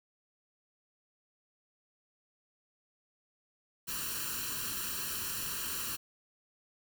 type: noise with comb filter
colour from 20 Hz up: white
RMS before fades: -37 dBFS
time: 3.87-5.97 s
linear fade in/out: 20 ms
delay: 0.7 ms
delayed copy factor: +0.85
effects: none